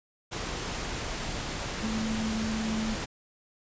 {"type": "tone in noise", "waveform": "sine", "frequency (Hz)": 220, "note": "A3", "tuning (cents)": 0, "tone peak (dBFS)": -29, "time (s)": [1.82, 2.95], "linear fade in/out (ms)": 20, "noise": "pink", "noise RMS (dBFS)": -34, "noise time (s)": [0.31, 3.06], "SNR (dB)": 2, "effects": ["resampled to 16000 Hz"]}